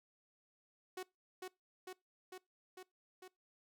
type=tone with echo; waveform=sawtooth; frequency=370 Hz; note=F#4; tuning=in tune; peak=-38 dBFS; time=0.97-1.03 s; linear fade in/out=5 ms; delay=450 ms; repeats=5; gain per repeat=-2 dB; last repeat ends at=3.28 s; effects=noise-tail reverb RT60 0.2 s tail -22 dB re dry